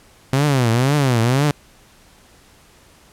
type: tone with vibrato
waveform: sawtooth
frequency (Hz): 129.7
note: C3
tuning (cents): -15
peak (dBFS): -10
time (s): 0.33-1.51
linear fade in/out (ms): 2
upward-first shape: triangle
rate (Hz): 2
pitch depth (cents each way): 270
effects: pink hiss -50 dBFS RMS until 3.12 s + low-pass 12000 Hz 12 dB/octave